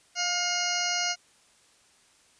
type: harmonic tone with a mistuned harmonic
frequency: 713 Hz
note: F5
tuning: 36 cents sharp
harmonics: 1 / 2 / 3 / 4 / 6 / 7 / 8 / 9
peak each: -34 / -34 / -34 / -34 / -34 / -34 / -34 / -34 dBFS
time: 0.15-1.16 s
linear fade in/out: 50 ms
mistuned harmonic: 1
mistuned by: -20 cents
effects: white hiss -61 dBFS RMS until 2.39 s + resampled to 22050 Hz